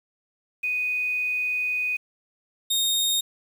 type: tone pair in turn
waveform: sine / sawtooth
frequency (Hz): 2489 / 3701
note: D#7 / A#7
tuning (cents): 0 / -13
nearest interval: perfect fifth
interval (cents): 687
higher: second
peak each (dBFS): -23 / -18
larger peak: second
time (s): 0.63-1.97 / 2.7-3.21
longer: first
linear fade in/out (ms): 10
effects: 8-bit